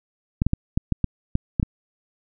clicks, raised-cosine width 5 ms, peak -7 dBFS, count 9, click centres 0.419 / 0.466 / 0.534 / 0.775 / 0.923 / 1.043 / 1.354 / 1.598 / 1.629 s, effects none

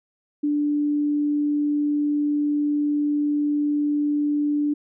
sine tone, 293.7 Hz, D4, in tune, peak -19 dBFS, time 0.43-4.74 s, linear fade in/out 10 ms, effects none

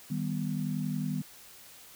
sine chord, Eb augmented, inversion none, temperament equal, 155.56 / 196 / 246.9 Hz, Eb3 / G3 / B3, 0 / 0 / 0 cents, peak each -33 / -34 / -35 dBFS, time 0.1-1.22 s, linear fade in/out 10 ms, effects white hiss -52 dBFS RMS until 1.95 s

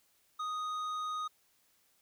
triangle tone with tanh clipping, 1244.5 Hz, D#6, in tune, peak -36 dBFS, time 0.39-1.28 s, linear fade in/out 10 ms, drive 13 dB, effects white hiss -71 dBFS RMS until 2.01 s

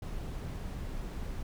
brown noise, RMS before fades -38 dBFS, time 0.02-1.43 s, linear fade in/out 5 ms, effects none

